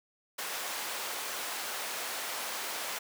pink high-pass noise, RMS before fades -37 dBFS, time 0.38-2.99 s, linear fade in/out 10 ms, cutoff 670 Hz, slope 12 dB/octave, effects none

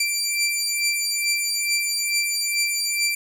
15% pulse beating tone pair, 2349 / 2351.3 Hz, D7 / D7, 0 / +1 cents, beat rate 2.3 Hz, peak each -19 / -16 dBFS, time 0-3.15 s, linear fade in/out 5 ms, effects none

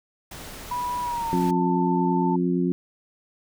pink noise, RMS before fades -39 dBFS, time 0.31-1.51 s, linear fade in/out 5 ms
sine tone with pitch glide, 980 to 888.3 Hz, B5 to A5, -14 to +16 cents, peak -25 dBFS, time 0.71-2.36 s, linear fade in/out 5 ms, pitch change -170 cents, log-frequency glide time 1.02-1.41 s
harmonic tone, 88.8 Hz, F2, 29 cents sharp, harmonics 2 / 3 / 4, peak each -23 / -25 / -26 dBFS, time 1.33-2.72 s, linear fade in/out 0 ms
effects none

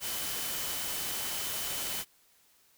sine tone in noise, 3030 Hz, F#7, 40 cents sharp, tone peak -44 dBFS, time 0-2.05 s, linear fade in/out 50 ms, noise white, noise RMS -35 dBFS, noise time 0-2.05 s, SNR -12 dB, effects white hiss -65 dBFS RMS until 2.77 s

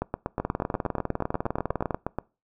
two click trains, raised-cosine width 1 ms, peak -12 / -13 dBFS, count 31 / 19, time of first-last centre 0.4-1.908 / 0.02-2.186 s, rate 19.9 / 8.31 Hz, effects noise-tail reverb RT60 0.3 s tail -23 dB re dry

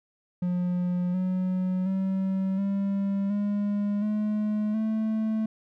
triangle tone with pitch steps, 178.5 / 184.69 / 191.09 / 197.72 / 204.6 / 211.7 / 219 Hz, F3 / F#3 / G3 / G3 / G#3 / G#3 / A3, +38 / -3 / -44 / +15 / -26 / +33 / -8 cents, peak -22 dBFS, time 0.42-5.46 s, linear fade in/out 5 ms, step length 720 ms, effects none

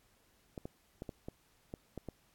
clicks, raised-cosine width 2 ms, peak -28 dBFS, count 8, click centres 0.578 / 0.655 / 1.021 / 1.092 / 1.285 / 1.739 / 1.977 / 2.087 s, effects pink hiss -70 dBFS RMS until 2.34 s + AAC 64 kbps

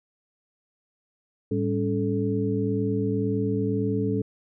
sine tone cluster, 109.3 / 198.1 / 280 / 434.5 Hz, A2 / G3 / C#4 / A4, -11 / +18 / +18 / -22 cents, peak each -28 dBFS, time 1.51-4.22 s, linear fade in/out 5 ms, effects none

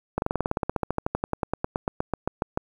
slowing click train, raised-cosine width 1 ms, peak -10 dBFS, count 29, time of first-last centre 0.18-2.575 s, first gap 41 ms, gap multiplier 1.05, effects 8-bit

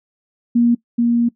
sine tone pair in turn, 237.1 / 236.2 Hz, A#3 / A#3, +30 / +23 cents, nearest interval unison, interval 7 cents, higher first, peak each -10 / -12 dBFS, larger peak first, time 0.55-0.75 / 0.98-1.29 s, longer second, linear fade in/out 10 ms, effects noise-tail reverb RT60 0.1 s tail -20 dB re dry

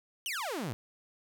sawtooth exponential sweep, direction down, 3200 to 100 Hz, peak -30 dBFS, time 0.26-0.73 s, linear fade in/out 0 ms, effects none

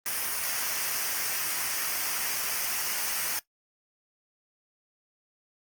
white noise with comb filter, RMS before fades -30 dBFS, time 0.06-3.39 s, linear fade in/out 0 ms, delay 0.26 ms, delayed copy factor -0.6, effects noise-tail reverb RT60 0.1 s tail -18 dB re dry + Opus 24 kbps

